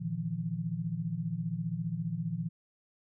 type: chord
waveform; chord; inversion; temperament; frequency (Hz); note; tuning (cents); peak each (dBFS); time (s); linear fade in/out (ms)
sine; Bb suspended fourth; none; equal with one note detuned; 116.54 / 155.56 / 170.53; Bb2 / Eb3 / F3; 0 / 0 / -41; -39 / -36 / -34; 0-2.49; 20
effects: none